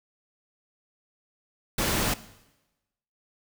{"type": "noise", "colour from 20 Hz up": "pink", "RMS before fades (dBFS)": -26, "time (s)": [1.78, 2.14], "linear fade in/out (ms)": 5, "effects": ["noise-tail reverb RT60 1.0 s tail -17 dB re dry"]}